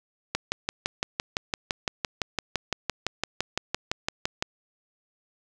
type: click train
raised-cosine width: 0.2 ms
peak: -8 dBFS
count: 25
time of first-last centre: 0.35-4.425 s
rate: 5.89 Hz
effects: none